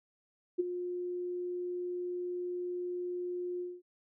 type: tone with ADSR envelope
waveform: sine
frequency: 356.5 Hz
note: F4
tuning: 36 cents sharp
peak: -24 dBFS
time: 0.58-3.82 s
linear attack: 19 ms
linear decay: 19 ms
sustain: -10 dB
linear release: 220 ms
effects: none